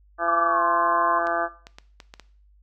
harmonic tone, 169.7 Hz, F3, 49 cents flat, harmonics 2 / 3 / 4 / 5 / 6 / 7 / 8 / 9 / 10, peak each -34 / -37 / -26 / -32 / -38 / -26 / -37 / -30 / -36 dBFS, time 0.18-1.49 s, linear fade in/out 50 ms
sine tone with pitch glide, 1166 to 1050.9 Hz, D6 to C6, -13 to +7 cents, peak -21 dBFS, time 0.28-1.19 s, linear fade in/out 2 ms, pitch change -180 cents, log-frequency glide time 0.45-0.63 s
clicks, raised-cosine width 0.2 ms, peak -23 dBFS, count 6, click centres 1.27 / 1.669 / 1.785 / 2.002 / 2.139 / 2.197 s
effects noise-tail reverb RT60 0.5 s tail -17 dB re dry + added 50 Hz sine -53 dBFS peak until 2.62 s

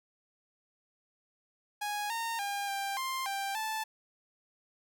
sawtooth tone with pitch steps, 829 / 918 / 805 / 792 / 1052 / 789 / 876 Hz, G#5 / A#5 / G5 / G5 / C6 / G5 / A5, -3 / -27 / +46 / +18 / +9 / +11 / -8 cents, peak -29 dBFS, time 1.81-3.84 s, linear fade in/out 10 ms, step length 290 ms, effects none

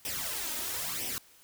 white noise with flanger, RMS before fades -35 dBFS, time 0.05-1.18 s, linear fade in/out 0 ms, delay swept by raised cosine 0.35 to 3.25 ms, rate 1 Hz, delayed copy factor +0.7, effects white hiss -59 dBFS RMS until 1.43 s

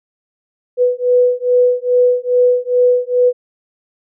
sine beating tone pair, 493.5 / 495.9 Hz, B4 / B4, -1 / +7 cents, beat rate 2.4 Hz, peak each -13 dBFS, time 0.77-3.33 s, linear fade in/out 50 ms, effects none

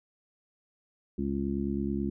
harmonic tone, 69.3 Hz, C#2, in tune, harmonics 1 / 2 / 3 / 4 / 5, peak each -37 / -40 / -31 / -35 / -35 dBFS, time 1.18-2.1 s, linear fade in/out 5 ms, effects none

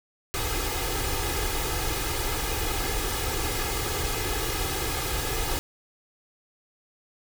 pink noise with comb filter, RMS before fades -28 dBFS, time 0.34-5.59 s, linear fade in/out 0 ms, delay 2.4 ms, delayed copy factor +0.75, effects none

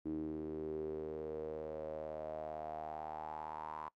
sawtooth tone with band-pass filter sweep, 77.7 Hz, D#2, 2 cents flat, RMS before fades -43 dBFS, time 0.05-3.89 s, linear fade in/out 10 ms, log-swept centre 310 to 1000 Hz, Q 7.5, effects noise-tail reverb RT60 0.1 s tail -21 dB re dry

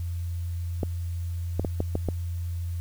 clicks, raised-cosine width 2 ms, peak -13 dBFS, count 6, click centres 0.832 / 1.596 / 1.648 / 1.804 / 1.954 / 2.087 s, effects added 86 Hz sine -28 dBFS peak until 2.8 s + white hiss -54 dBFS RMS until 2.8 s

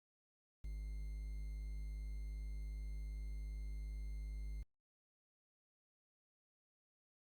triangle tone with quantisation, 51.3 Hz, G#1, 21 cents flat, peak -40 dBFS, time 0.64-4.63 s, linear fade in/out 5 ms, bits 11, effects Opus 48 kbps

